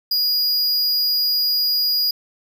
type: tone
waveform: square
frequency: 4884 Hz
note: D#8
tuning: 33 cents flat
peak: -17 dBFS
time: 0.11-2.11 s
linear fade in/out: 5 ms
effects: 9-bit